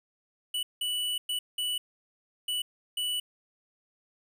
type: tone bursts at uneven times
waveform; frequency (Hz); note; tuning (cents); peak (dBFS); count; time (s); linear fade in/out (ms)
square; 2960; F#7; 0; -29; 6; 0.54-0.63 / 0.81-1.18 / 1.29-1.39 / 1.58-1.78 / 2.48-2.62 / 2.97-3.2; 5
effects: 10-bit